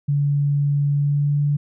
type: tone with pitch glide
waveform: sine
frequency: 143.4 to 145.15 Hz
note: D3 to D3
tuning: -41 to -20 cents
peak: -16 dBFS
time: 0.08-1.57 s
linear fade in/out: 10 ms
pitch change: +21 cents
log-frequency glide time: 0.93-1.41 s
effects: none